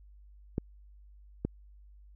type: clicks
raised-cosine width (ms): 3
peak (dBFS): -17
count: 2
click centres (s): 0.581 / 1.45
effects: added 50 Hz sine -52 dBFS peak until 2.15 s